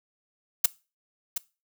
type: noise with echo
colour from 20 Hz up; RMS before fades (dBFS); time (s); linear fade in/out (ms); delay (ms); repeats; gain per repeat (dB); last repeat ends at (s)
blue; -18; 0.64-0.66; 5; 720; 1; -10; 1.38
effects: noise-tail reverb RT60 0.3 s tail -21 dB re dry